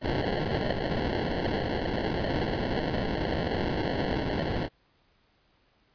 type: noise with sample-and-hold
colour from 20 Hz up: violet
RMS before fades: -29 dBFS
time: 0.01-4.69 s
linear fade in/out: 50 ms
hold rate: 1225 Hz
effects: pink hiss -67 dBFS RMS until 5.94 s + resampled to 11025 Hz